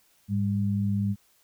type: tone pair together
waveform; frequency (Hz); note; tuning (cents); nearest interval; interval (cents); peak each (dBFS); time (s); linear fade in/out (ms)
sine; 103.84 / 199.8; G#2 / G3; 0 / +33; major seventh; 1133; -26; 0.28-1.16; 50
effects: white hiss -64 dBFS RMS until 1.43 s